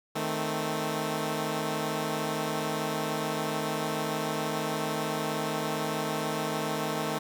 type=chord; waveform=10% pulse; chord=A diminished; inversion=second; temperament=equal; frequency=155.56 / 220 / 261.6 Hz; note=Eb3 / A3 / C4; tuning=0 / 0 / 0 cents; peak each=-24 / -24 / -29 dBFS; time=0.15-7.19 s; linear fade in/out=10 ms; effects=none